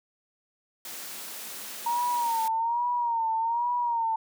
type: high-pass noise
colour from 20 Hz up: white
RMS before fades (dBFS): -39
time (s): 0.85-2.48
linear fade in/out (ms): 2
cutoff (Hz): 170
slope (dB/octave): 24
type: tone with vibrato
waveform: sine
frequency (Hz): 932.3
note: A#5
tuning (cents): 0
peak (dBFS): -24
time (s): 1.86-4.16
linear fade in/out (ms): 5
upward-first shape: sine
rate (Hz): 1.2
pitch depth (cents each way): 74
effects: none